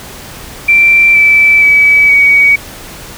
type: tone with pitch steps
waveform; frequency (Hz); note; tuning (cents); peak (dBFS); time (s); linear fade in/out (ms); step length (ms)
sine; 2349 / 2318 / 2287 / 2257; D7 / D7 / D7 / C#7; 0 / -23 / -47 / +31; -3; 0.68-2.56; 10; 470
effects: pink hiss -29 dBFS RMS until 3.17 s

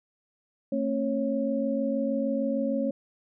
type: tone cluster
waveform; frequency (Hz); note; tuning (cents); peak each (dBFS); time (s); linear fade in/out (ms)
sine; 224.5 / 271 / 550; A3 / C#4 / C#5; +35 / -39 / -14; -29; 0.72-2.91; 5
effects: none

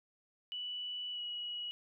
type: tone with pitch glide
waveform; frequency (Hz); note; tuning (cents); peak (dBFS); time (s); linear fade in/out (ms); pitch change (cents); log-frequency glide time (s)
sine; 2960 to 2916; F#7 to F#7; 0 to -26; -38; 0.52-1.71; 0; -26; 1.12-1.2
effects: none

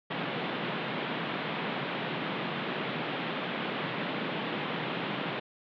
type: band-pass noise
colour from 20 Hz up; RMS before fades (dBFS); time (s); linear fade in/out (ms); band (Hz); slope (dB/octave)
pink; -34; 0.1-5.4; 10; 140 to 3600; 48
effects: none

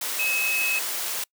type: tone in noise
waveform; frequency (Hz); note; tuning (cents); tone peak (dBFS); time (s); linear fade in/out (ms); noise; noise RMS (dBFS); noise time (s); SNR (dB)
sine; 2573; E7; -43; -23; 0.19-0.79; 5; white; -29; 0.01-1.24; +3
effects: noise-tail reverb RT60 0.1 s tail -26 dB re dry + high-pass 400 Hz 12 dB/octave

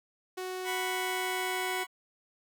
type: tone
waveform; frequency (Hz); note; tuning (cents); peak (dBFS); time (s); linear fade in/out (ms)
sawtooth; 370; F#4; 0; -31; 0.37-1.84; 10
type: chord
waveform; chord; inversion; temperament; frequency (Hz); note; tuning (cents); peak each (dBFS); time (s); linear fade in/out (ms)
20% pulse; F# suspended fourth; none; just; 740 / 986.7 / 1110; F#5 / B5 / C#6; 0 / -2 / +2; -35 / -31 / -33; 0.64-1.87; 50
effects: 11-bit

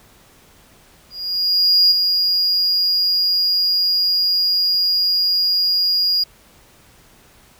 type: tone with ADSR envelope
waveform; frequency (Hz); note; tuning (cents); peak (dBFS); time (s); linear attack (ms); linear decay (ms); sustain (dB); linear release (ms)
triangle; 4858; D#8; -42; -7; 1.1-6.24; 810; 15; -6; 9
effects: tanh soft clip ceiling -4 dBFS + pink hiss -50 dBFS RMS until 7.59 s

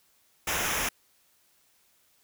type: noise with comb filter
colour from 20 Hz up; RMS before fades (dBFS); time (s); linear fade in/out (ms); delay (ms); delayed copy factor
pink; -29; 0.47-0.89; 5; 0.23; -0.7
effects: white hiss -66 dBFS RMS until 2.23 s

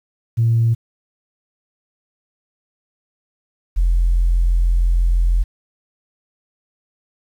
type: tone pair in turn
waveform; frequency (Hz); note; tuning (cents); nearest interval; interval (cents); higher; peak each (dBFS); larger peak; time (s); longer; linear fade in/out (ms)
sine; 115 / 43.08; A#2 / F1; -23 / -23; octave + perfect fourth; 1700; first; -11; neither; 0.37-0.75 / 3.76-5.44; second; 20
effects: tanh soft clip ceiling -8 dBFS + 8-bit

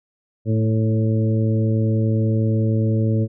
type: harmonic tone with a mistuned harmonic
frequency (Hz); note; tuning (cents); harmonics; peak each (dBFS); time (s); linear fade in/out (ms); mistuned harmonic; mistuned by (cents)
110.6; A2; +9; 1 / 2 / 3 / 4 / 5; -17 / -23 / -27 / -29 / -31; 0.45-3.28; 50; 3; -16
effects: none

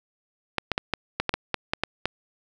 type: clicks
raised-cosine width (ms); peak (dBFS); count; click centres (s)
0.3; -7; 11; 0.583 / 0.717 / 0.779 / 0.937 / 1.2 / 1.293 / 1.34 / 1.543 / 1.735 / 1.836 / 2.056
effects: none

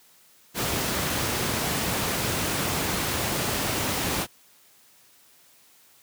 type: noise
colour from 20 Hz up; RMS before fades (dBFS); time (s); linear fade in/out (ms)
pink; -26; 0.54-4.27; 50
effects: white hiss -57 dBFS RMS until 6.02 s + high-pass 80 Hz 12 dB/octave

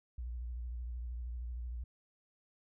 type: tone with vibrato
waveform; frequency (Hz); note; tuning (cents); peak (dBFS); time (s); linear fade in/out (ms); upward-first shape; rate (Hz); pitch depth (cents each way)
sine; 60; B1; -49; -38; 0.18-1.84; 5; triangle; 13; 96
effects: none

